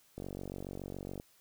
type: click train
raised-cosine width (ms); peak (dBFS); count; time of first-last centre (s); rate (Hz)
2; -28; 49; 0.18-1.199; 47.1
effects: white hiss -66 dBFS RMS until 1.4 s